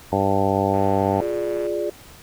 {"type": "harmonic tone", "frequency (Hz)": 98, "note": "G2", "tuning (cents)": 0, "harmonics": [1, 2, 3, 4, 5, 6, 7, 8, 9], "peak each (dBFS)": [-26, -26, -26, -26, -26, -26, -26, -26, -26], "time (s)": [0.12, 1.21], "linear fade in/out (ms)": 5}
{"type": "click train", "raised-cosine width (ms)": 0.5, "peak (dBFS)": -25, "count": 114, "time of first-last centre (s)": [0.74, 1.666], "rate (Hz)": 122}
{"type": "chord", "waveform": "sine", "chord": "D diminished", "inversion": "first", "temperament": "equal", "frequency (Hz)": [349.2, 415.3, 587.3], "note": ["F4", "Ab4", "D5"], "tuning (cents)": [0, 0, 0], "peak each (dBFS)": -26, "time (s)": [1.21, 1.9], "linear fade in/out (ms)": 5}
{"effects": ["pink hiss -45 dBFS RMS until 2.22 s"]}